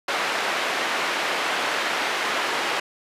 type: band-pass noise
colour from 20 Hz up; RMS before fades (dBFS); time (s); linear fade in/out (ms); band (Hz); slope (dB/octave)
white; -25; 0.08-2.8; 5; 380 to 2300; 12
effects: resampled to 32000 Hz